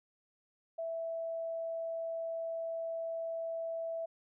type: tone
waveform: sine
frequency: 659.3 Hz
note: E5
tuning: in tune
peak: -35 dBFS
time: 0.78-4.06 s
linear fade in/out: 10 ms
effects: none